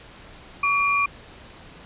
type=tone pair together; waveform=sine; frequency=1136.6 / 2403 Hz; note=C#6 / D7; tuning=+43 / +39 cents; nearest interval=octave + minor second; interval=1296 cents; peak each=-21 dBFS; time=0.63-1.06 s; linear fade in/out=5 ms; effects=pink hiss -45 dBFS RMS until 1.85 s + resampled to 8000 Hz